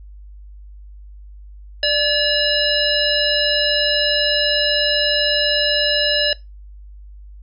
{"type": "harmonic tone with a mistuned harmonic", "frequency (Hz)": 572, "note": "D5", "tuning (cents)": -46, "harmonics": [1, 3, 5, 7, 9], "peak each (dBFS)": [-21, -21, -21, -21, -21], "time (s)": [1.83, 6.33], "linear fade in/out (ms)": 2, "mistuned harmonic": 1, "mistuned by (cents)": 62, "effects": ["noise-tail reverb RT60 0.2 s tail -21 dB re dry", "added 50 Hz sine -36 dBFS peak until 7.42 s"]}